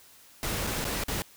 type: noise with dropouts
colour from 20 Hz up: pink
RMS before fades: -31 dBFS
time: 0.43-1.22 s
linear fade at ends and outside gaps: 0 ms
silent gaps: 0.668-0.672 / 0.843-0.851 / 1.037-1.083 s
effects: white hiss -55 dBFS RMS until 1.36 s